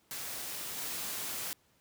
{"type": "noise with level steps", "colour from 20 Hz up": "white", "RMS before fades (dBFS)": [-40, -38], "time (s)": [0.11, 1.53], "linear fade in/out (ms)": 0, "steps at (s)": 0.77, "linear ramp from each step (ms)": 5, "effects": ["pink hiss -69 dBFS RMS until 1.8 s", "high-pass 80 Hz 12 dB/octave"]}